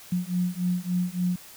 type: beating tone pair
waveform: sine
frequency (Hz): 177.5 / 181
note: F3 / F#3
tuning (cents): +28 / -38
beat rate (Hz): 3.5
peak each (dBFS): -27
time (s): 0.12-1.36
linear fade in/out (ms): 5
effects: white hiss -47 dBFS RMS until 1.56 s